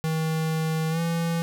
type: tone with pitch glide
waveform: square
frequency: 159.4 to 167.23 Hz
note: D#3 to E3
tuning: +42 to +25 cents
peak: -24 dBFS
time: 0.04-1.42 s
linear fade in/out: 0 ms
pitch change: +83 cents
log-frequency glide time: 0.9-1 s
effects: none